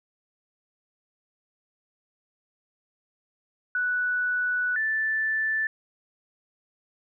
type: tone pair in turn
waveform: sine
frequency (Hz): 1480 / 1760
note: F#6 / A6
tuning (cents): 0 / 0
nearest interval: minor third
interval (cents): 300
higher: second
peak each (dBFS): -23 / -23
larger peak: neither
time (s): 3.75-4.76 / 4.76-5.67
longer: first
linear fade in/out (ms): 2
effects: none